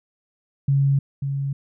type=tone pair in turn; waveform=sine; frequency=138.59 / 138.59 Hz; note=C#3 / C#3; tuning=0 / 0 cents; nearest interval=unison; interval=0 cents; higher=neither; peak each=-15 / -22 dBFS; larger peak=first; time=0.68-0.99 / 1.22-1.53 s; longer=neither; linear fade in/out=5 ms; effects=none